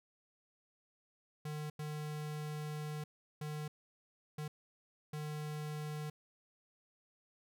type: tone bursts at uneven times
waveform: square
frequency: 151.2 Hz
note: D#3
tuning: 49 cents flat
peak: -40 dBFS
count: 5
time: 1.45-1.7 / 1.79-3.04 / 3.41-3.68 / 4.38-4.48 / 5.13-6.1 s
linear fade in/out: 5 ms
effects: none